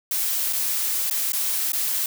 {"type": "noise with dropouts", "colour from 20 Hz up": "blue", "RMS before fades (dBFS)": -24, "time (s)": [0.11, 2.06], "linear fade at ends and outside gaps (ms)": 2, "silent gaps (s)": [[0.527, 0.532], [1.099, 1.109], [1.321, 1.332], [1.721, 1.732]], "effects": []}